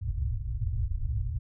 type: low-pass noise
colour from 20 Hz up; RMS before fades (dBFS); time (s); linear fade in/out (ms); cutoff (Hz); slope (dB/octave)
white; -30; 0.01-1.39; 20; 120; 96
effects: none